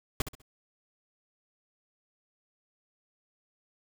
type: noise with echo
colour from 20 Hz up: pink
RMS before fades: -28 dBFS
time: 0.2-0.22 s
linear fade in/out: 2 ms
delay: 66 ms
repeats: 3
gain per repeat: -10 dB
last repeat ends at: 0.418 s
effects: none